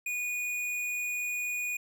sine tone with tanh clipping, 2459 Hz, D#7, 21 cents flat, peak -32 dBFS, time 0.06-1.77 s, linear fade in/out 5 ms, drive 16 dB, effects none

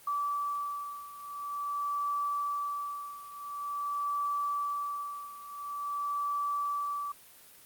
sine beating tone pair, 1156 / 1156.47 Hz, D6 / D6, -28 / -27 cents, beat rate 0.47 Hz, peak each -33 / -36 dBFS, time 0.07-7.12 s, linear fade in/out 5 ms, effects white hiss -55 dBFS RMS until 7.65 s + Opus 32 kbps

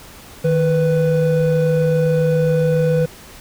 triangle tone pair together, 156.2 / 495.9 Hz, D#3 / B4, +7 / +7 cents, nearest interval octave + minor sixth, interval 2000 cents, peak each -14 dBFS, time 0.44-3.06 s, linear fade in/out 10 ms, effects pink hiss -40 dBFS RMS until 3.4 s

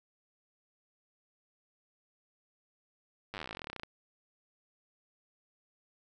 slowing click train, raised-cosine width 0.3 ms, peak -24 dBFS, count 26, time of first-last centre 3.34-3.834 s, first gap 9 ms, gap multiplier 1.06, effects none

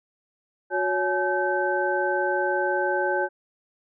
sine tone cluster, 365.7 / 560 / 851 / 1542 Hz, F#4 / C#5 / G#5 / G6, -20 / +18 / +42 / -29 cents, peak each -27 dBFS, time 0.7-3.29 s, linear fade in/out 50 ms, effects none

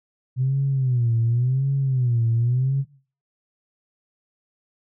sine tone with vibrato, 125.8 Hz, B2, 32 cents sharp, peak -17 dBFS, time 0.36-2.85 s, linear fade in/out 50 ms, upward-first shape sine, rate 0.91 Hz, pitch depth 160 cents each way, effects noise-tail reverb RT60 0.4 s tail -17 dB re dry + tanh soft clip ceiling -13 dBFS

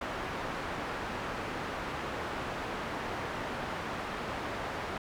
white low-pass noise, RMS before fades -37 dBFS, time 0.01-4.98 s, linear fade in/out 5 ms, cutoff 1400 Hz, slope 12 dB/octave, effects none

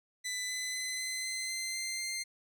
15% pulse tone with pitch steps, 2000 / 2014 / 2028 / 2042 / 2056 / 2071 / 2085 / 2099 Hz, B6 / B6 / B6 / C7 / C7 / C7 / C7 / C7, +21 / +33 / +45 / -43 / -31 / -18 / -7 / +5 cents, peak -28 dBFS, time 0.24-2.24 s, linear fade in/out 20 ms, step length 250 ms, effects none

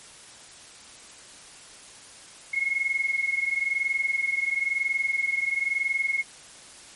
sine tone pair together, 2163 / 2184 Hz, C#7 / C#7, -43 / -26 cents, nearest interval unison, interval 17 cents, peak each -25 / -28 dBFS, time 2.53-6.23 s, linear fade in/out 10 ms, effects white hiss -47 dBFS RMS until 6.95 s + MP3 48 kbps

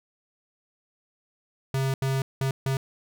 square tone bursts at uneven times, 134.2 Hz, C3, 44 cents sharp, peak -24 dBFS, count 4, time 1.74-1.94 / 2.02-2.22 / 2.41-2.51 / 2.66-2.77 s, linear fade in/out 2 ms, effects none

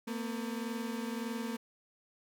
35% pulse tone pair together, 227 / 248.7 Hz, A#3 / B3, -46 / +12 cents, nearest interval major second, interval 158 cents, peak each -35 / -39 dBFS, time 0.07-1.57 s, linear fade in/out 10 ms, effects none

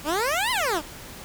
15% pulse exponential two-way sweep, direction up then down, 276 to 1048 to 276 Hz, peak -16 dBFS, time 0.04-0.82 s, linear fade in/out 50 ms, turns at 0.51 s, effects pink hiss -41 dBFS RMS until 1.24 s

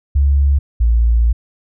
sine tone pair in turn, 70 / 57.59 Hz, C#2 / A#1, +18 / -20 cents, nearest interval minor third, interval 338 cents, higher first, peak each -9 dBFS, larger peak neither, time 0.15-0.59 / 0.8-1.33 s, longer second, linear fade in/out 10 ms, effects none

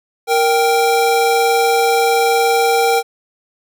square tone pair together, 466.2 / 784 Hz, A#4 / G5, 0 / 0 cents, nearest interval major sixth, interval 900 cents, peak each -15 dBFS, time 0.27-3.03 s, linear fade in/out 50 ms, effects none

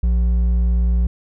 sine tone with hard clipping, 59 Hz, A#1, 22 cents sharp, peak -15 dBFS, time 0.03-1.07 s, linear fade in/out 5 ms, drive 5 dB, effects none

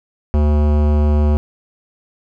sine tone with hard clipping, 74.4 Hz, D2, 23 cents sharp, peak -13 dBFS, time 0.34-1.37 s, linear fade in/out 0 ms, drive 18 dB, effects none

